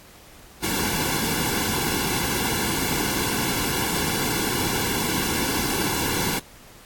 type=noise with comb filter; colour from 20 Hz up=pink; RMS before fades=-24 dBFS; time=0.62-6.4 s; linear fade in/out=20 ms; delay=1.6 ms; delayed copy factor=-0.85; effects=pink hiss -48 dBFS RMS until 6.85 s + AAC 64 kbps